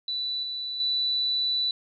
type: tone with level steps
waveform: sine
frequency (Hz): 3969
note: B7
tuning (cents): +8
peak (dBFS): -27 / -30 / -23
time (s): 0.08-1.71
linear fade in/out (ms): 2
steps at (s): 0.43 / 0.8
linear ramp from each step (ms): 2
effects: none